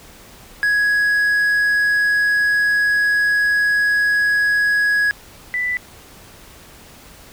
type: tone pair in turn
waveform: triangle / sine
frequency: 1668 / 1984.9 Hz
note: G#6 / B6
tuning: +7 / +8 cents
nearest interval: minor third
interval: 301 cents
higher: second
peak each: -12 / -18 dBFS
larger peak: first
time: 0.63-5.11 / 5.54-5.77 s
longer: first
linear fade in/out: 0 ms
effects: pink hiss -43 dBFS RMS until 7.32 s